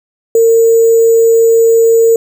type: tone with sample-and-hold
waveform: sine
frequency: 455.9 Hz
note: A#4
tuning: 39 cents flat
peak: -4 dBFS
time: 0.35-2.16 s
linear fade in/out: 2 ms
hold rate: 7350 Hz
effects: none